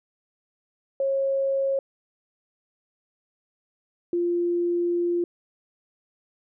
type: tone pair in turn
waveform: sine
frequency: 544 / 347.4 Hz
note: C#5 / F4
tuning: -33 / -9 cents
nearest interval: minor sixth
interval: 776 cents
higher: first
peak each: -21 / -21 dBFS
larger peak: neither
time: 1-1.79 / 4.13-5.24 s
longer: second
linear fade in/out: 2 ms
effects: none